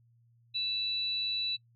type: tone pair together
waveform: sine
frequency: 2637 / 3951 Hz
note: E7 / B7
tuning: 0 / 0 cents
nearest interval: perfect fifth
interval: 700 cents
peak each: -40 / -30 dBFS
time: 0.54-1.57 s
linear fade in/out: 20 ms
effects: noise-tail reverb RT60 0.1 s tail -25 dB re dry + added 117 Hz sine -62 dBFS peak until 1.75 s